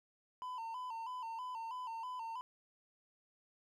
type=tone with vibrato; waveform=triangle; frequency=955 Hz; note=A#5; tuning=42 cents sharp; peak=-39 dBFS; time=0.42-2.41 s; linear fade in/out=0 ms; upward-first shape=square; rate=3.1 Hz; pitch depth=88 cents each way; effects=none